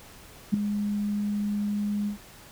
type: tone with ADSR envelope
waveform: sine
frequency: 206.2 Hz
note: G#3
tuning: 12 cents flat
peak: -15 dBFS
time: 0.52-2.18 s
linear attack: 21 ms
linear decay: 4 ms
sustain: -10 dB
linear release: 110 ms
effects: pink hiss -49 dBFS RMS until 2.51 s